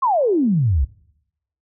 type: exponential sweep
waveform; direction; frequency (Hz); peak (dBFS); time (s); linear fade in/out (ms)
sine; down; 1118 to 60.1; -14; 0.02-0.85; 10
effects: noise-tail reverb RT60 0.8 s tail -23 dB re dry